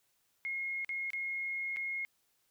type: tone with dropouts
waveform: sine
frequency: 2154 Hz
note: C7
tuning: 50 cents sharp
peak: -34 dBFS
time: 0.45-2.05 s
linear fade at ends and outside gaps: 0 ms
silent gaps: 0.847-0.892 / 1.104-1.133 / 1.762-1.769 s
effects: white hiss -75 dBFS RMS until 2.5 s